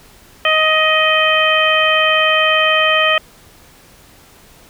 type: harmonic tone with a mistuned harmonic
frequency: 627 Hz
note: D#5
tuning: 13 cents sharp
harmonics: 1 / 2 / 3 / 4 / 5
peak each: -17 / -17 / -17 / -17 / -17 dBFS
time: 0.45-3.18 s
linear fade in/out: 2 ms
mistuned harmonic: 5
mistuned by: -20 cents
effects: pink hiss -45 dBFS RMS until 4.69 s